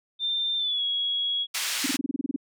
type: tone with pitch glide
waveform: sine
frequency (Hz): 3588 to 3328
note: A7 to G#7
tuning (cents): +33 to +3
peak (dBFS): -24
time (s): 0.19-1.47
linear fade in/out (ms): 50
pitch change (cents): -130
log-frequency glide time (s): 0.57-0.83
type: band-pass noise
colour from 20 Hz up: pink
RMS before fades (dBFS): -29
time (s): 1.54-1.97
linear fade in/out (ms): 10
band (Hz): 2100 to 9600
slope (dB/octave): 12
type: tone bursts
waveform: sine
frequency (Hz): 274.8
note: C#4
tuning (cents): -15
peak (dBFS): -23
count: 11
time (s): 1.84-2.362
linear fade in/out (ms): 5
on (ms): 22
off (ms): 28
effects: none